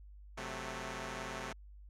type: chord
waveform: 5% pulse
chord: F# diminished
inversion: second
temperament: equal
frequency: 130.81 / 185 / 220 Hz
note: C3 / F#3 / A3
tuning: 0 / 0 / 0 cents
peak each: -33 / -35 / -33 dBFS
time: 0.37-1.53 s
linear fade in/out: 10 ms
effects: added 50 Hz sine -51 dBFS peak until 1.89 s + low-pass 8000 Hz 12 dB/octave